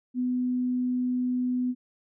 sine tone, 250 Hz, B3, 21 cents sharp, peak -24 dBFS, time 0.14-1.75 s, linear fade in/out 50 ms, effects none

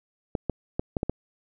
clicks, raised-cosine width 2 ms, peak -12 dBFS, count 6, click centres 0.352 / 0.497 / 0.795 / 0.968 / 1.031 / 1.096 s, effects none

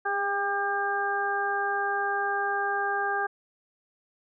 harmonic tone with a mistuned harmonic, 400 Hz, G4, 35 cents sharp, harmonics 1 / 2 / 3 / 4, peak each -33 / -29 / -33 / -29 dBFS, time 0.05-3.27 s, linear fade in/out 10 ms, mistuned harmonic 1, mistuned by +17 cents, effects none

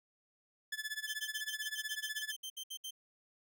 sawtooth tone with tremolo, 1727 Hz, A6, 33 cents flat, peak -32 dBFS, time 0.72-2.32 s, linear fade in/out 5 ms, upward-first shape sine, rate 16 Hz, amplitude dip 90%
sawtooth tone bursts, 3127 Hz, G7, 5 cents flat, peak -38 dBFS, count 14, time 1.07-2.909 s, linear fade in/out 10 ms, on 71 ms, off 65 ms
effects none

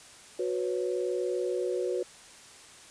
sine chord, F# suspended fourth, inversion none, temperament equal with one note detuned, 366.4 / 493.9 / 554.4 Hz, F#4 / B4 / C#5, -17 / 0 / 0 cents, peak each -30 / -32 / -36 dBFS, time 0.39-2.03 s, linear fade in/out 5 ms, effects white hiss -51 dBFS RMS until 2.9 s + resampled to 22050 Hz

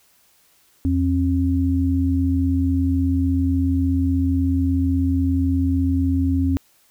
sine tone pair together, 84.2 / 269 Hz, E2 / C4, +37 / +48 cents, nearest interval octave + minor sixth, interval 2011 cents, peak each -19 dBFS, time 0.85-6.57 s, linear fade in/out 0 ms, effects white hiss -58 dBFS RMS until 6.9 s

